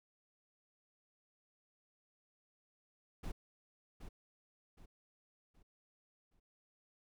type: noise with echo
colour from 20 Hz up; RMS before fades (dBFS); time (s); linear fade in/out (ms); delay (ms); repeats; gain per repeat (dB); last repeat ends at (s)
brown; -41; 3.23-3.32; 10; 770; 4; -8; 6.4
effects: none